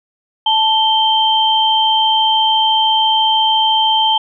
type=tone pair together; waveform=sine; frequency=880 / 3133 Hz; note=A5 / G7; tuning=0 / -2 cents; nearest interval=octave + minor seventh; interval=2198 cents; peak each=-13 / -13 dBFS; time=0.46-4.18 s; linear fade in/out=5 ms; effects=none